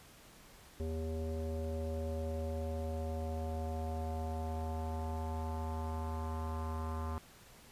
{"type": "tone with low-pass filter sweep", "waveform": "square", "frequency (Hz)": 79.8, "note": "D#2", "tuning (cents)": 44, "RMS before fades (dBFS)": -38, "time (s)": [0.8, 7.18], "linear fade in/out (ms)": 0, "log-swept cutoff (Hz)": [470, 1100], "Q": 4, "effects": ["pink hiss -58 dBFS RMS until 7.71 s", "resampled to 32000 Hz"]}